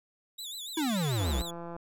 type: tone with vibrato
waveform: sawtooth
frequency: 3700 Hz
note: A#7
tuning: 14 cents flat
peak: -35 dBFS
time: 0.38-1.51 s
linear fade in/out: 10 ms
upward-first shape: sine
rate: 6.9 Hz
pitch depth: 150 cents each way
type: exponential sweep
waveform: square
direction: down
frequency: 334.4 to 55.8 Hz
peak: -28 dBFS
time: 0.77-1.42 s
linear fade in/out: 5 ms
type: click train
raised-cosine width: 1 ms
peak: -28 dBFS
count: 97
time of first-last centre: 1.2-1.765 s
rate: 170 Hz
effects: none